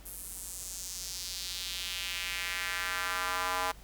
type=tone with high-pass filter sweep; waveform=square; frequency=91.6 Hz; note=F#2; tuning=17 cents flat; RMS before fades=-36 dBFS; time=0.05-3.72 s; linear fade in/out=10 ms; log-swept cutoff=11000 to 900 Hz; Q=1.9; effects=added 50 Hz sine -51 dBFS peak until 3.83 s + pink hiss -56 dBFS RMS until 3.83 s